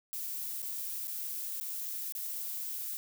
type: noise with dropouts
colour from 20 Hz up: violet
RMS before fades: -38 dBFS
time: 0.13-2.97 s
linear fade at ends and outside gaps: 0 ms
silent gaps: 0.62-0.627 / 1.072-1.079 / 1.6-1.61 / 2.123-2.151 s
effects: none